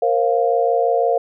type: chord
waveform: sine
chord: Bb suspended second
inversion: none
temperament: equal with one note detuned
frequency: 466.2 / 532.1 / 698.5 Hz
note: Bb4 / C5 / F5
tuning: 0 / +29 / 0 cents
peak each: -18 / -20 / -18 dBFS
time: 0.02-1.18 s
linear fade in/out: 5 ms
effects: none